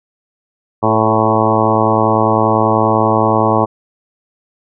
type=harmonic tone with a mistuned harmonic; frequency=110.3 Hz; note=A2; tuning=5 cents sharp; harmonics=1 / 2 / 3 / 4 / 5 / 6 / 7 / 8 / 9 / 10; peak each=-19 / -19 / -19 / -19 / -19 / -19 / -19 / -19 / -19 / -19 dBFS; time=0.82-3.66 s; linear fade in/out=20 ms; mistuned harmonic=4; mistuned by=-20 cents; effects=none